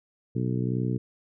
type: harmonic tone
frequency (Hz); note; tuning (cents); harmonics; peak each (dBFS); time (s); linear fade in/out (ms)
62.1; B1; +10; 2 / 3 / 4 / 5 / 6 / 7; -27 / -31 / -33 / -35 / -37 / -38; 0.35-0.98; 10
effects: none